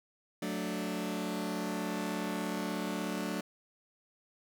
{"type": "chord", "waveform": "sawtooth", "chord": "D major", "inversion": "first", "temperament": "just", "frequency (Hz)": [183.54, 220.2, 293.7], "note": ["F#3", "A3", "D4"], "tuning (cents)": [-14, 2, 0], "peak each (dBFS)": -34, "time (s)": [0.42, 3.41], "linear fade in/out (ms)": 5, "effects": []}